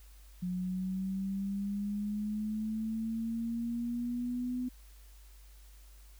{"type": "linear sweep", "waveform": "sine", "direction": "up", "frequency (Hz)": [179.6, 251.4], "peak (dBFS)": -32, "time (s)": [0.42, 4.69], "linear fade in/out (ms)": 10, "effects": ["added 50 Hz sine -52 dBFS peak until 6.19 s", "white hiss -63 dBFS RMS until 6.19 s"]}